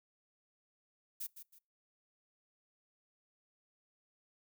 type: noise with echo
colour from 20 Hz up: violet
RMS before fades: -41 dBFS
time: 1.2-1.27 s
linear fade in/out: 10 ms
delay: 160 ms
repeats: 2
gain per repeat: -10 dB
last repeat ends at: 1.59 s
effects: noise-tail reverb RT60 0.3 s tail -25 dB re dry